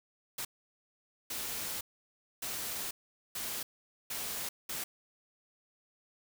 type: noise bursts at uneven times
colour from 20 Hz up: white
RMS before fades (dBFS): -38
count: 6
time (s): 0.38-0.45 / 1.3-1.81 / 2.42-2.91 / 3.35-3.63 / 4.1-4.49 / 4.69-4.84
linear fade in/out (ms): 5
effects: none